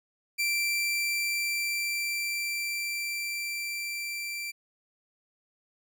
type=tone with level ramp; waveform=sawtooth; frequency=2349 Hz; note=D7; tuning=in tune; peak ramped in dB=-22 to -30 dBFS; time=0.38-4.52 s; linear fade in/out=20 ms; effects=none